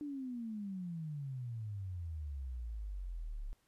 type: exponential sweep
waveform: sine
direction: down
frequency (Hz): 299.8 to 33.43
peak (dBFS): -39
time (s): 0.01-3.53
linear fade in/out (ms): 0
effects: pink hiss -75 dBFS RMS until 3.67 s + resampled to 32000 Hz